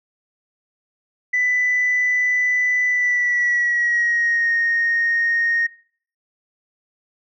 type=tone with pitch glide; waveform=sine; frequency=1991 to 1857.7 Hz; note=B6 to A#6; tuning=+14 to -6 cents; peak=-15 dBFS; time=1.33-5.67 s; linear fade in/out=10 ms; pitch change=-120 cents; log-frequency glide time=2.87-4.5 s; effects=noise-tail reverb RT60 0.5 s tail -21 dB re dry + tanh soft clip ceiling -12 dBFS